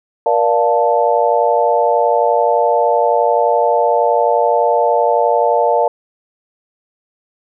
sine chord, Bb major seventh, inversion none, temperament equal with one note detuned, 475.1 / 587.3 / 698.5 / 880 Hz, Bb4 / D5 / F5 / A5, +33 / 0 / 0 / 0 cents, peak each -16 dBFS, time 0.26-5.88 s, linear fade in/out 2 ms, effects none

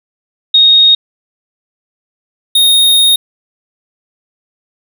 sine / square tone pair in turn, 3729 / 3712 Hz, A#7 / A#7, 0 / -8 cents, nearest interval unison, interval 8 cents, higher first, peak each -3 / -6 dBFS, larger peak first, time 0.54-0.95 / 2.55-3.16 s, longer second, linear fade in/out 5 ms, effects none

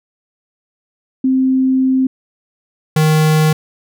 sine / square tone pair in turn, 261.6 / 155.55 Hz, C4 / D#3, 0 / 0 cents, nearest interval major sixth, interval 900 cents, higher first, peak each -10 dBFS, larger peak neither, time 1.24-2.07 / 2.96-3.53 s, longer first, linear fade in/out 5 ms, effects none

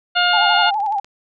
harmonic tone, 710 Hz, F5, 28 cents sharp, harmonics 1 / 2 / 3 / 4 / 5 / 6, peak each -19 / -17 / -28 / -19 / -24 / -25 dBFS, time 0.15-0.71 s, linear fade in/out 20 ms
sine tone with vibrato, 830.6 Hz, G#5, in tune, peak -17 dBFS, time 0.33-1 s, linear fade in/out 5 ms, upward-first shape sine, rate 12 Hz, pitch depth 94 cents each way
click train, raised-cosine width 0.2 ms, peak -26 dBFS, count 10, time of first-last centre 0.5-1.045 s, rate 16.5 Hz
effects none

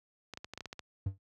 clicks, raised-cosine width 0.2 ms, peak -25 dBFS, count 9, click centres 0.337 / 0.374 / 0.445 / 0.536 / 0.576 / 0.607 / 0.657 / 0.729 / 0.793 s
triangle tone with exponential decay, 96.9 Hz, G2, 20 cents flat, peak -24 dBFS, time 1.06-1.18 s, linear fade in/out 5 ms, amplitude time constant 24 ms
effects high-pass 60 Hz 12 dB/octave

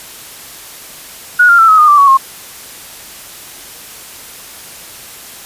sine tone with pitch steps, 1455 / 1393.3 / 1334.2 / 1277.7 / 1223.5 / 1171.6 / 1122 / 1074.4 Hz, F#6 / F6 / E6 / D#6 / D#6 / D6 / C#6 / C6, -29 / -4 / +20 / +46 / -29 / -5 / +21 / +46 cents, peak -3 dBFS, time 1.39-2.174 s, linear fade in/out 10 ms, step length 98 ms, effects white hiss -32 dBFS RMS until 5.45 s + resampled to 32000 Hz

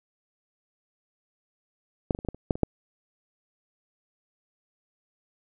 clicks, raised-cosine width 2 ms, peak -10 / -17 / -22 / -23 / -13 / -30 / -8 / -21 / -7 dBFS, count 9, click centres 2.108 / 2.149 / 2.189 / 2.249 / 2.287 / 2.346 / 2.508 / 2.555 / 2.633 s, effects none

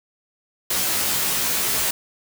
white noise with comb filter, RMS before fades -22 dBFS, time 0.7-1.91 s, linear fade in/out 5 ms, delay 16 ms, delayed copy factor +0.9, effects none

